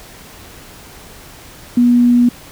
sine tone, 242.3 Hz, B3, 33 cents flat, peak -7 dBFS, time 1.77-2.29 s, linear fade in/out 5 ms, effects pink hiss -38 dBFS RMS until 2.51 s

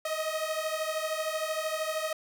sawtooth beating tone pair, 622.3 / 635.3 Hz, D#5 / D#5, 0 / +36 cents, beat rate 13 Hz, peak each -29 dBFS, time 0.05-2.13 s, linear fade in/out 5 ms, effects none

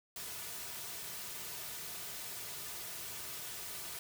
white noise with comb filter, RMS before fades -44 dBFS, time 0.16-3.99 s, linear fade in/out 2 ms, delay 3.7 ms, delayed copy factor -0.5, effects none

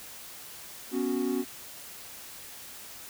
triangle chord, B suspended second, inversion none, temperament equal, 246.9 / 277.2 / 370 Hz, B3 / C#4 / F#4, 0 / 0 / 0 cents, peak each -29 dBFS, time 0.91-1.45 s, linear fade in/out 50 ms, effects white hiss -45 dBFS RMS until 3.09 s

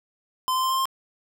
square tone with pitch steps, 1030 / 1037.2 / 1044.4 / 1051.6 / 1059 Hz, C6 / C6 / C6 / C6 / C6, -28 / -15 / -3 / +8 / +21 cents, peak -22 dBFS, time 0.48-0.855 s, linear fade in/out 0 ms, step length 75 ms, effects none

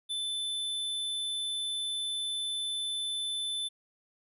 square tone, 3520 Hz, A7, in tune, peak -32 dBFS, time 0.09-3.69 s, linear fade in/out 20 ms, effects resampled to 32000 Hz

